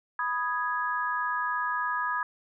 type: chord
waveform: sine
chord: G# minor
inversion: first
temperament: equal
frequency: 987.8 / 1244.5 / 1661.2 Hz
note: B5 / D#6 / G#6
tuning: 0 / 0 / 0 cents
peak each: -31 dBFS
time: 0.19-2.23 s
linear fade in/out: 2 ms
effects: none